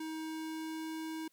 square tone with pitch glide, 316.8 to 318.8 Hz, D#4 to D#4, +31 to +42 cents, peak -39 dBFS, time 0-1.28 s, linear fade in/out 5 ms, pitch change +11 cents, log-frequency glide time 0.18-0.96 s, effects white hiss -73 dBFS RMS until 1.32 s

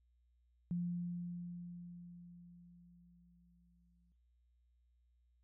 sine tone with exponential decay, 174.61 Hz, F3, in tune, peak -34 dBFS, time 0.71-4.12 s, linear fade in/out 0 ms, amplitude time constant 740 ms, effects noise-tail reverb RT60 0.3 s tail -22 dB re dry + added 60 Hz sine -70 dBFS peak until 5.43 s

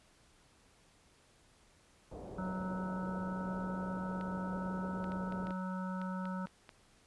white low-pass noise, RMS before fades -47 dBFS, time 2.11-5.52 s, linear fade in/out 10 ms, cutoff 650 Hz, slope 24 dB/octave
harmonic tone, 186 Hz, F#3, 9 cents sharp, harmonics 1 / 3 / 5 / 7 / 8, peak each -37 / -48 / -46 / -47 / -51 dBFS, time 2.38-6.46 s, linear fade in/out 5 ms
clicks, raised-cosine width 0.3 ms, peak -34 dBFS, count 10, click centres 4.211 / 5.042 / 5.12 / 5.323 / 5.47 / 5.507 / 6.016 / 6.255 / 6.47 / 6.692 s
effects pink hiss -66 dBFS RMS until 7.06 s + resampled to 24000 Hz

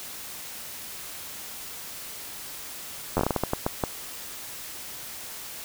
slowing click train, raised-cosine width 1 ms, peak -9 dBFS, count 12, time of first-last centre 3.17-3.838 s, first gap 10 ms, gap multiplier 1.33, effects white hiss -39 dBFS RMS until 5.64 s

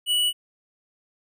square tone, 2944 Hz, F#7, 9 cents flat, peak -20 dBFS, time 0.06-0.33 s, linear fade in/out 50 ms, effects none

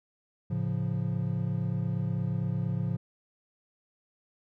triangle chord, A augmented, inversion none, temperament equal, 110 / 138.59 / 174.61 Hz, A2 / C#3 / E#3, 0 / 0 / 0 cents, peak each -30 dBFS, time 0.5-2.97 s, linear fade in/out 10 ms, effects none

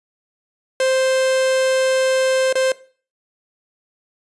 45% pulse tone with dropouts, 523.3 Hz, C5, in tune, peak -15 dBFS, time 0.8-2.72 s, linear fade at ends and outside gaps 2 ms, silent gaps 2.527-2.554 s, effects noise-tail reverb RT60 0.4 s tail -18 dB re dry + resampled to 24000 Hz

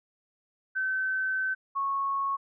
sine tone pair in turn, 1533 / 1101 Hz, G6 / C#6, -39 / -12 cents, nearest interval tritone, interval 573 cents, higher first, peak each -26 dBFS, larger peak neither, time 0.75-1.55 / 1.75-2.37 s, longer first, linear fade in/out 20 ms, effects none

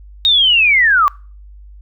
sine linear sweep, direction down, 3763 to 1108.7 Hz, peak -8 dBFS, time 0.25-1.08 s, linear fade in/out 0 ms, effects noise-tail reverb RT60 0.4 s tail -26 dB re dry + added 50 Hz sine -35 dBFS peak until 1.81 s

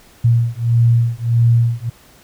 sine beating tone pair, 116.54 / 118.14 Hz, A#2 / A#2, 0 / +24 cents, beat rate 1.6 Hz, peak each -14 dBFS, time 0.24-1.9 s, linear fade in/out 10 ms, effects pink hiss -47 dBFS RMS until 2.23 s

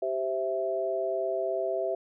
sine chord, C major, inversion second, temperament equal with one note detuned, 387.9 / 523.3 / 659.3 Hz, G4 / C5 / E5, -18 / 0 / 0 cents, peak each -32 / -34 / -29 dBFS, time 0.02-1.95 s, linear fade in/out 5 ms, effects none

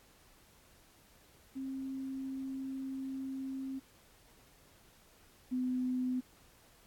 sine tone pair in turn, 266.5 / 253.3 Hz, C4 / B3, +32 / +44 cents, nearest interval minor second, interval 88 cents, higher first, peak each -37 / -31 dBFS, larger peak second, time 1.55-3.8 / 5.51-6.21 s, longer first, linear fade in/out 20 ms, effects pink hiss -63 dBFS RMS until 6.86 s + AAC 64 kbps

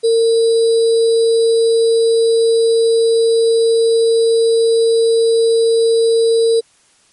sine tone with sample-and-hold, 456.6 Hz, A#4, 36 cents flat, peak -9 dBFS, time 0.03-6.61 s, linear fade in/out 20 ms, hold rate 4410 Hz, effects white hiss -53 dBFS RMS until 7.12 s + MP3 48 kbps

